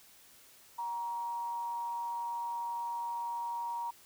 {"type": "tone with frequency modulation", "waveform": "sine", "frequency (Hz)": 944, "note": "A#5", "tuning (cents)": 22, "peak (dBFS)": -34, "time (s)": [0.78, 3.91], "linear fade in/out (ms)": 10, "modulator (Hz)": 186, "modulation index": 0.23, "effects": ["white hiss -59 dBFS RMS until 4.05 s"]}